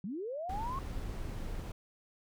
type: linear sweep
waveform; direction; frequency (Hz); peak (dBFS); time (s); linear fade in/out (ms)
sine; up; 170 to 1108.7; -36; 0.04-0.79; 2
type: noise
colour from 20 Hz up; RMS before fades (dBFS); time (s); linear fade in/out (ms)
brown; -39; 0.49-1.72; 5
effects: none